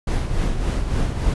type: noise with tremolo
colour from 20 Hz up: brown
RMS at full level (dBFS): -18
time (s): 0.07-1.34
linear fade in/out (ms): 5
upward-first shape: triangle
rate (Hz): 3.5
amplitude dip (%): 60
effects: resampled to 24000 Hz